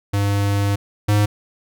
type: tone pair in turn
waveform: square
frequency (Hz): 100.7 / 104.01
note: G2 / G#2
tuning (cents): +47 / +3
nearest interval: minor second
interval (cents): 56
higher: second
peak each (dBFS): -17 / -14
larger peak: second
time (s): 0.13-0.76 / 1.08-1.26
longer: first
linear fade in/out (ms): 10
effects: none